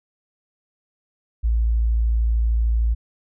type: tone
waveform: sine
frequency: 56.6 Hz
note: A1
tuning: 50 cents sharp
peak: -16 dBFS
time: 1.43-2.95 s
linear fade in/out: 20 ms
effects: none